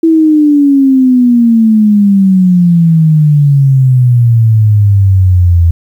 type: exponential sweep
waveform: sine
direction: down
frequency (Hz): 329.6 to 83.1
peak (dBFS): -3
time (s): 0.03-5.71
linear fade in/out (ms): 5
effects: 7-bit